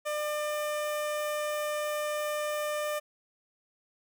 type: tone with notch filter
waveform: sawtooth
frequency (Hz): 599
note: D5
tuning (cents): +34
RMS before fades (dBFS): -32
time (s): 0.05-3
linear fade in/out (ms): 20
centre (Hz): 4400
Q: 1.9
effects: none